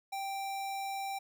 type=tone; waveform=square; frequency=784 Hz; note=G5; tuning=in tune; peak=-36 dBFS; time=0.12-1.19 s; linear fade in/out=10 ms; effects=none